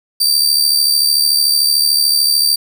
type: tone with amplitude modulation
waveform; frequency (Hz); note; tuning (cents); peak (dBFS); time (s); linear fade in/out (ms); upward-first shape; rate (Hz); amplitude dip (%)
sawtooth; 4665; D8; -12; -5; 0.2-2.56; 10; sine; 73.5; 60
effects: none